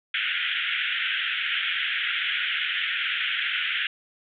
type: band-pass noise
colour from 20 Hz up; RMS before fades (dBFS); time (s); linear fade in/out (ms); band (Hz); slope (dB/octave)
white; -27; 0.14-3.87; 2; 1400 to 3400; 96
effects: none